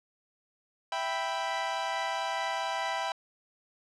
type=chord; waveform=sawtooth; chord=E minor; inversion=none; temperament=equal; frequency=659.3 / 784 / 987.8 Hz; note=E5 / G5 / B5; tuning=0 / 0 / 0 cents; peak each=-32 / -30 / -30 dBFS; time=0.92-3.12 s; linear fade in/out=2 ms; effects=low-pass 5000 Hz 12 dB/octave